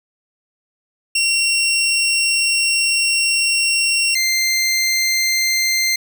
20% pulse tone pair in turn, 2738 / 2089 Hz, F7 / C7, -35 / -3 cents, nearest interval perfect fourth, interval 468 cents, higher first, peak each -10 dBFS, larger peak neither, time 1.15-4.15 / 4.15-5.96 s, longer first, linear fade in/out 5 ms, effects none

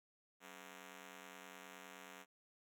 5% pulse ring-modulated tone, 234.1 Hz, A#3, 8 cents sharp, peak -39 dBFS, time 0.4-2.26 s, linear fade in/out 50 ms, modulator 44.8 Hz, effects none

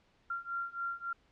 sine beating tone pair, 1379 / 1382.6 Hz, F6 / F6, -22 / -18 cents, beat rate 3.6 Hz, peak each -39 / -38 dBFS, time 0.3-1.13 s, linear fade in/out 5 ms, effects pink hiss -69 dBFS RMS until 1.31 s + low-pass 4000 Hz 12 dB/octave

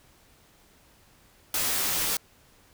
white noise with comb filter, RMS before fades -27 dBFS, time 1.54-2.17 s, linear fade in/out 2 ms, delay 14 ms, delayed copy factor -0.65, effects pink hiss -59 dBFS RMS until 2.73 s

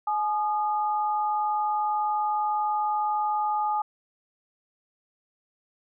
sine tone pair together, 846 / 1224.2 Hz, G#5 / D#6, +32 / -28 cents, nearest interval tritone, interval 640 cents, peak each -24 / -30 dBFS, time 0.07-3.82 s, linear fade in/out 5 ms, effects none

